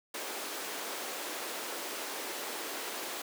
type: high-pass noise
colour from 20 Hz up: pink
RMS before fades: -39 dBFS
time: 0.14-3.22 s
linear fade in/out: 5 ms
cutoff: 320 Hz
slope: 24 dB/octave
effects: none